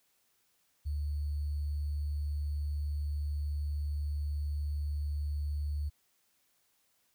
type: tone with sample-and-hold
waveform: sine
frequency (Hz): 73.42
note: D2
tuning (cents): 0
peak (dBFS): -31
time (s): 0.85-5.9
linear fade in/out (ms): 20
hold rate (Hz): 4410
effects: white hiss -73 dBFS RMS until 7.14 s